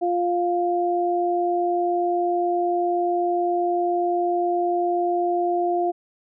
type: tone pair together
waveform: sine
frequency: 350.5 / 701 Hz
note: F4 / F5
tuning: +6 / +6 cents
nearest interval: octave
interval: 1200 cents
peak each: -22 dBFS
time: 0.01-5.92 s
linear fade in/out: 20 ms
effects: none